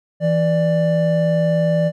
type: tone pair together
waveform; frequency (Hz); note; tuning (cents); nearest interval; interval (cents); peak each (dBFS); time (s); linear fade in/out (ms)
triangle; 164.81 / 591.2; E3 / D5; 0 / +11; octave + minor seventh; 2211; -15; 0.2-1.92; 50
effects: none